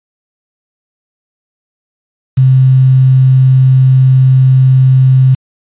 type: tone with quantisation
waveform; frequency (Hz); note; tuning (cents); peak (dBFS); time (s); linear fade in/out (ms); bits
sine; 130.81; C3; 0; -3; 2.37-5.35; 10; 5
effects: resampled to 8000 Hz